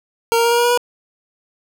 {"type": "tone with pitch steps", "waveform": "25% pulse", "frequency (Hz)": [461.5, 465.5, 469.6, 473.7, 477.8, 481.9, 486.1], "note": ["A#4", "A#4", "A#4", "A#4", "A#4", "B4", "B4"], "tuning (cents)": [-17, -2, 13, 28, 43, -43, -28], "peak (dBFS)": -9, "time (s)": [0.32, 0.775], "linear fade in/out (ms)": 0, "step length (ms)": 65, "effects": []}